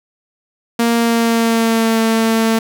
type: tone with pitch glide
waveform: sawtooth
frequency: 233.1 to 224.6 Hz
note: A#3 to A3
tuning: 0 to +36 cents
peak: -8 dBFS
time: 0.79-2.59 s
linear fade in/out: 5 ms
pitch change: -64 cents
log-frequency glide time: 0.95-1.98 s
effects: none